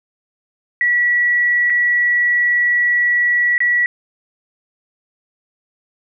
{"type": "tone with dropouts", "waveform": "sine", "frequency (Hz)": 1939, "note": "B6", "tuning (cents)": -32, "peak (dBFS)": -12, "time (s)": [0.81, 3.86], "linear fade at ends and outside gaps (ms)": 1, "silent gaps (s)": [[1.699, 1.702], [3.58, 3.604]], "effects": []}